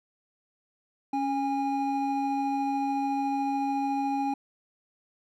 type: tone pair together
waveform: triangle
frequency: 277.2 / 817.8 Hz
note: C#4 / G#5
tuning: 0 / -27 cents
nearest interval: octave + perfect fifth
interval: 1873 cents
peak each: -27 / -26 dBFS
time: 1.13-4.34 s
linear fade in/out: 5 ms
effects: none